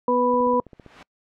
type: harmonic tone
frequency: 246.9 Hz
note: B3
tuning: in tune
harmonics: 1 / 2 / 4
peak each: -24 / -20 / -21 dBFS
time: 0.08-0.6 s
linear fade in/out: 2 ms
type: click train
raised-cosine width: 2 ms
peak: -29 dBFS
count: 9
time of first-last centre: 0.34-0.863 s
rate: 15.3 Hz
type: noise with exponential growth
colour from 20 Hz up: white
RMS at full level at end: -33 dBFS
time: 0.6-1.03 s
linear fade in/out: 5 ms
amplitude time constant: 92 ms
effects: noise-tail reverb RT60 0.1 s tail -26 dB re dry + low-pass 2000 Hz 12 dB/octave